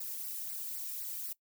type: noise with flanger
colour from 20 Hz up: violet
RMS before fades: -40 dBFS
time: 0-1.33 s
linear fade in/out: 5 ms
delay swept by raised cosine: 0.29 to 1.49 ms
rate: 3.9 Hz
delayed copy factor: -0.75
effects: noise-tail reverb RT60 0.1 s tail -20 dB re dry